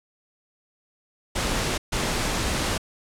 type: noise bursts at uneven times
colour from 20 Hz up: pink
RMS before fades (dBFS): -25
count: 2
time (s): 1.35-1.78 / 1.92-2.78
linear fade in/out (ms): 10
effects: low-pass 9000 Hz 12 dB/octave